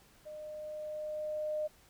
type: tone with level ramp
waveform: sine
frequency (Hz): 610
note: D#5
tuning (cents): -34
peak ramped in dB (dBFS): -43 to -31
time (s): 0.25-1.68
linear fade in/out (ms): 20
effects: pink hiss -63 dBFS RMS until 1.89 s